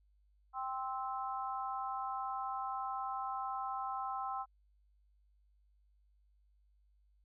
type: harmonic tone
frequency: 261.6 Hz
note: C4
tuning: in tune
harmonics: 3 / 4 / 5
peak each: -40 / -41 / -42 dBFS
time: 0.53-4.46 s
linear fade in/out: 50 ms
effects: added 50 Hz sine -67 dBFS peak until 7.24 s